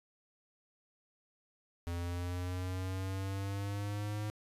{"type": "exponential sweep", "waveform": "square", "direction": "up", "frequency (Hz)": [85.5, 106.3], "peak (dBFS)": -36, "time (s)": [1.87, 4.3], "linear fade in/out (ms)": 0, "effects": ["resampled to 32000 Hz"]}